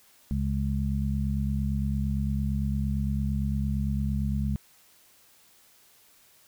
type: harmonic tone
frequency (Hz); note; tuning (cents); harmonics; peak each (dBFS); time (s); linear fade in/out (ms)
68.8; C#2; -12; 1 / 2 / 3; -28 / -30 / -30; 0.31-4.56; 0
effects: white hiss -59 dBFS RMS until 6.47 s